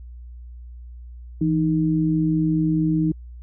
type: tone pair together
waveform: sine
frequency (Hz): 164.8 / 311.1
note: E3 / D#4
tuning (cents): 0 / 0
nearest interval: major seventh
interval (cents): 1100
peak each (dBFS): -20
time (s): 1.41-3.12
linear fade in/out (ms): 5
effects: added 60 Hz sine -36 dBFS peak until 3.42 s